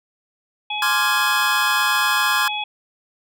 harmonic tone, 843 Hz, G#5, 26 cents sharp, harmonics 1 / 3 / 4, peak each -27 / -27 / -27 dBFS, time 0.7-2.64 s, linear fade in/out 5 ms
square chord, D half-diminished seventh, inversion third, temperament equal, 1046.5 / 1174.7 / 1396.9 / 1661.2 Hz, C6 / D6 / F6 / Ab6, 0 / 0 / 0 / 0 cents, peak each -23 / -27 / -25 / -22 dBFS, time 0.82-2.48 s, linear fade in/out 2 ms
effects none

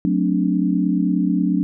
sine chord, D dominant seventh, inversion first, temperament just, 183.54 / 220.2 / 264.3 / 293.7 Hz, F#3 / A3 / C4 / D4, -14 / +2 / +18 / 0 cents, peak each -19 / -24 / -23 / -21 dBFS, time 0.05-1.63 s, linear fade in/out 0 ms, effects none

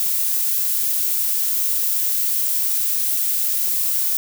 violet noise, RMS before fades -20 dBFS, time 0-4.17 s, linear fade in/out 0 ms, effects none

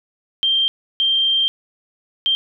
sine tone bursts at uneven times, 3166 Hz, G7, 17 cents sharp, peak -14 dBFS, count 3, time 0.43-0.68 / 1-1.48 / 2.26-2.35 s, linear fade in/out 0 ms, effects none

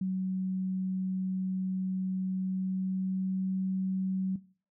sine tone with pitch glide, 187.5 to 188.91 Hz, F#3 to F#3, +23 to +36 cents, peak -28 dBFS, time 0.01-4.36 s, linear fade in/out 5 ms, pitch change +13 cents, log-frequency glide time 2.26-3.56 s, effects noise-tail reverb RT60 0.4 s tail -17 dB re dry

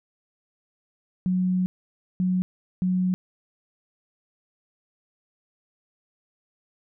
sine tone bursts at uneven times, 183.5 Hz, F#3, 14 cents flat, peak -20 dBFS, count 3, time 1.26-1.66 / 2.2-2.42 / 2.82-3.14 s, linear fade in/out 0 ms, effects none

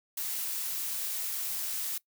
blue noise, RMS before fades -34 dBFS, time 0.17-1.98 s, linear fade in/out 5 ms, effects noise-tail reverb RT60 0.1 s tail -21 dB re dry

